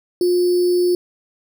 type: tone with sample-and-hold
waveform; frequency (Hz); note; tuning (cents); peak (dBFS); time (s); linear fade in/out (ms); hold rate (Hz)
sine; 356.1; F4; +34; -13; 0.21-0.95; 2; 4900
effects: none